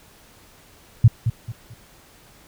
sine tone with echo, 114.5 Hz, A#2, 31 cents flat, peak -6 dBFS, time 1.04-1.08 s, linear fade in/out 5 ms, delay 220 ms, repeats 3, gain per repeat -10 dB, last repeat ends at 1.74 s, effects pink hiss -51 dBFS RMS until 2.47 s

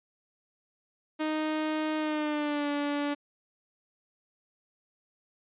sawtooth tone with pitch glide, 310 to 289.2 Hz, D#4 to D4, -6 to -27 cents, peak -24 dBFS, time 1.19-3.15 s, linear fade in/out 20 ms, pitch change -121 cents, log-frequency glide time 1.97-2.69 s, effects resampled to 8000 Hz

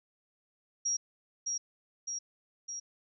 sine tone with echo, 5660 Hz, F8, 22 cents sharp, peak -28 dBFS, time 0.85-0.97 s, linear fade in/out 10 ms, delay 610 ms, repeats 3, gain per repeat -3 dB, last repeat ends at 2.8 s, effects none

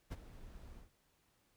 brown noise with ADSR envelope, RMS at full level -38 dBFS, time 0.1-0.9 s, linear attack 26 ms, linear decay 26 ms, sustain -15 dB, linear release 130 ms, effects pink hiss -75 dBFS RMS until 1.56 s

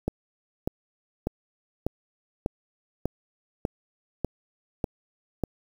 click train, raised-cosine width 2 ms, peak -12 dBFS, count 10, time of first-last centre 0.08-5.437 s, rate 1.68 Hz, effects 7-bit

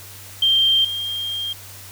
sine tone pair in turn, 3165 / 3207 Hz, G7 / G7, +16 / +39 cents, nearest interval unison, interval 23 cents, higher second, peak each -13 / -23 dBFS, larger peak first, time 0.42-0.85 / 0.85-1.53 s, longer second, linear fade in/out 5 ms, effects added 97 Hz sine -43 dBFS peak until 1.91 s + white hiss -40 dBFS RMS until 1.91 s

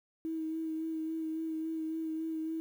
sine tone with vibrato, 320 Hz, D#4, 49 cents sharp, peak -33 dBFS, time 0.25-2.6 s, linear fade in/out 0 ms, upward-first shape sine, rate 3.6 Hz, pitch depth 20 cents each way, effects 10-bit

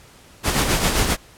pink noise with tremolo, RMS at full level -17 dBFS, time 0.43-1.17 s, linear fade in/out 50 ms, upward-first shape sine, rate 7.5 Hz, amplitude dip 50%, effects pink hiss -48 dBFS RMS until 1.37 s + low-pass 12000 Hz 12 dB/octave

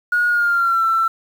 sine tone with pitch glide, 1444 to 1339.5 Hz, F#6 to E6, -43 to +27 cents, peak -13 dBFS, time 0.12-1.08 s, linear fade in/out 5 ms, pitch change -130 cents, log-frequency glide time 0.28-0.84 s, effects tanh soft clip ceiling -9 dBFS + 7-bit

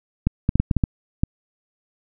clicks, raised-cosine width 5 ms, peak -5 dBFS, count 8, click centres 0.27 / 0.491 / 0.556 / 0.6 / 0.712 / 0.767 / 0.838 / 1.235 s, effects none

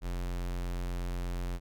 square tone, 44.16 Hz, F1, 20 cents sharp, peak -33 dBFS, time 0.01-1.6 s, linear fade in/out 50 ms, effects none

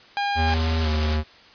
sawtooth tone, 809 Hz, G#5, 46 cents flat, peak -18 dBFS, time 0.17-0.54 s, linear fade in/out 0 ms
square tone with pitch glide, 80.3 to 76.85 Hz, E2 to D#2, -45 to -21 cents, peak -21 dBFS, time 0.35-1.24 s, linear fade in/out 50 ms, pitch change -76 cents, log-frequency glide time 0.82-0.88 s
white noise, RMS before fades -28 dBFS, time 0.45-1.19 s, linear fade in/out 50 ms
effects white hiss -49 dBFS RMS until 1.54 s + resampled to 11025 Hz

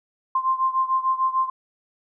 sine beating tone pair, 1046.5 / 1053.2 Hz, C6 / C6, 0 / +11 cents, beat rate 6.7 Hz, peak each -21 / -24 dBFS, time 0.35-1.5 s, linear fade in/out 5 ms, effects none

